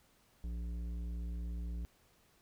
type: tone with tanh clipping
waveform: sine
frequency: 58.4 Hz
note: A#1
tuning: 4 cents sharp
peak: -39 dBFS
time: 0.44-1.85 s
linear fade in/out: 0 ms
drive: 11 dB
effects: pink hiss -69 dBFS RMS until 2.41 s